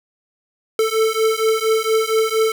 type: beating tone pair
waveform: square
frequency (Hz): 440 / 444.3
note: A4 / A4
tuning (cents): 0 / +17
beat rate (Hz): 4.3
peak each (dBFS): -19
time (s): 0.79-2.52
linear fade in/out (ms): 2
effects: none